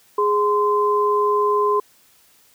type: tone pair together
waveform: sine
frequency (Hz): 415.3 / 1033.3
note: G#4 / C6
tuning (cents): 0 / -22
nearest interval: octave + major third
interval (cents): 1578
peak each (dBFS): -18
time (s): 0.18-1.8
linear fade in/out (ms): 5
effects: white hiss -55 dBFS RMS until 2.54 s